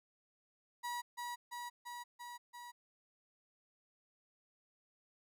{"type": "tone with echo", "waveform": "35% pulse", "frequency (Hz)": 965, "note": "B5", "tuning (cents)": -40, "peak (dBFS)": -37, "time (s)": [0.83, 1.02], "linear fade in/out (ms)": 20, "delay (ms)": 340, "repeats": 5, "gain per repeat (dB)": -2, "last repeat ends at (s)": 2.72, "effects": []}